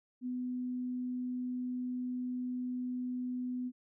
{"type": "tone", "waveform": "sine", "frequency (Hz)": 250, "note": "B3", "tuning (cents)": 21, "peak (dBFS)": -34, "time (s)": [0.21, 3.72], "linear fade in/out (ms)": 50, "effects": []}